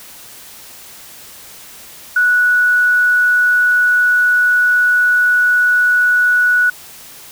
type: tone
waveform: sine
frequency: 1472 Hz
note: F#6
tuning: 9 cents flat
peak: -9 dBFS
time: 2.16-6.7 s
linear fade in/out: 5 ms
effects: white hiss -37 dBFS RMS until 7.31 s